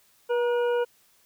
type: harmonic tone with a mistuned harmonic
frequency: 482.6 Hz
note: B4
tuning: 40 cents flat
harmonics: 1 / 2 / 3 / 5 / 6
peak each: -22 / -33 / -35 / -47 / -44 dBFS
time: 0.29-0.85 s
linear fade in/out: 20 ms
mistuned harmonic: 2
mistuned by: -39 cents
effects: white hiss -62 dBFS RMS until 1.25 s